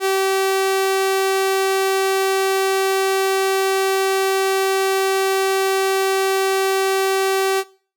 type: tone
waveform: sawtooth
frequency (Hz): 385.3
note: G4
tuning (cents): -30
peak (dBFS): -12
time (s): 0-7.64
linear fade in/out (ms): 50
effects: noise-tail reverb RT60 0.4 s tail -19 dB re dry